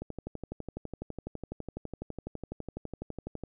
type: click train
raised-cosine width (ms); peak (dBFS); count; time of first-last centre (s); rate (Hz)
2; -24; 42; 0.02-3.437; 12
effects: none